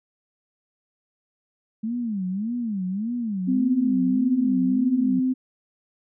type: tone with vibrato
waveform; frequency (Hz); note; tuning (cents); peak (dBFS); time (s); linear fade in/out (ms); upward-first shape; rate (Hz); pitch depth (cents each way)
sine; 211.2; G#3; +29; -24; 1.83-5.2; 10; sine; 1.7; 250
type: tone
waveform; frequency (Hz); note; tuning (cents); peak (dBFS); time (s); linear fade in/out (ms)
sine; 257.7; C4; -26; -19; 3.47-5.34; 20
effects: none